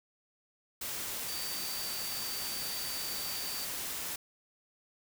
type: tone in noise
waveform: sine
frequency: 4614 Hz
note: D8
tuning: 31 cents flat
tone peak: -40 dBFS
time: 1.28-3.65 s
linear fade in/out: 5 ms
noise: white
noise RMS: -38 dBFS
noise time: 0.81-4.16 s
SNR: -5 dB
effects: none